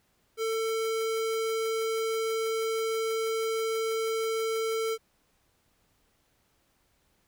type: tone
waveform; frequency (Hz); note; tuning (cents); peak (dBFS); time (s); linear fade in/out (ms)
square; 446.9; A4; +27; -28; 0.37-4.98; 50
effects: pink hiss -70 dBFS RMS until 7.27 s